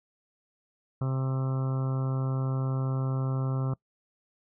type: harmonic tone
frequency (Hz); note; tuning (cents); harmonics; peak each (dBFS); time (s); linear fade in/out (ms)
132.2; C3; +18; 1 / 2 / 3 / 4 / 5 / 6 / 7 / 8 / 9 / 10; -26 / -38 / -42 / -43 / -46 / -49 / -51 / -47 / -47 / -46; 1.01-3.74; 5
effects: noise-tail reverb RT60 0.1 s tail -24 dB re dry